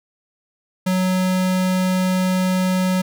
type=tone; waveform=square; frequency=185 Hz; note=F#3; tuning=in tune; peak=-17 dBFS; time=0.86-3.02 s; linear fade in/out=10 ms; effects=none